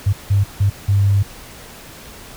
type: tone bursts at uneven times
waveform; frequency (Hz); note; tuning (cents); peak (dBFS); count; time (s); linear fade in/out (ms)
sine; 99.7; G2; +30; -11; 4; 0.06-0.13 / 0.3-0.44 / 0.6-0.7 / 0.88-1.23; 10
effects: pink hiss -38 dBFS RMS until 2.36 s